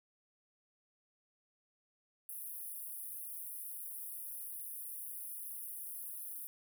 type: high-pass noise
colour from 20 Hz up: pink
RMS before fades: -45 dBFS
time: 2.29-6.47 s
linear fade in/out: 0 ms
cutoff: 9700 Hz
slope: 96 dB/octave
effects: none